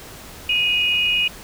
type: tone pair together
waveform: sine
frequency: 2489 / 2883 Hz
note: D#7 / F#7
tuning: 0 / -46 cents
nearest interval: minor third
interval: 254 cents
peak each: -19 dBFS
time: 0.49-1.28 s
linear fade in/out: 5 ms
effects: pink hiss -39 dBFS RMS until 1.43 s